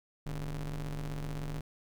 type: ring-modulated tone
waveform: 45% pulse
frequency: 63.1 Hz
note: B1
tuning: 38 cents sharp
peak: -32 dBFS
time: 0.26-1.61 s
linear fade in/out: 5 ms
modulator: 86.7 Hz
effects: 12-bit